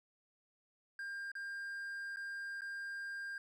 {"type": "tone with dropouts", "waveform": "triangle", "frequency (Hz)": 1600, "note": "G6", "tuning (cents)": 35, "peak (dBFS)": -39, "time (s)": [0.99, 3.38], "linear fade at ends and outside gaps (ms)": 2, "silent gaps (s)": [[1.317, 1.352], [2.161, 2.169], [2.609, 2.618]], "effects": []}